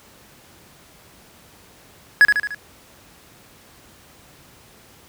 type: tone with echo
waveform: triangle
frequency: 1679 Hz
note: G#6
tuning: 18 cents sharp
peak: -5 dBFS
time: 2.21-2.25 s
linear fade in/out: 0 ms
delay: 74 ms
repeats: 4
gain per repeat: -5 dB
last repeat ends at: 2.546 s
effects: pink hiss -49 dBFS RMS until 5.08 s + high-pass 60 Hz 12 dB/octave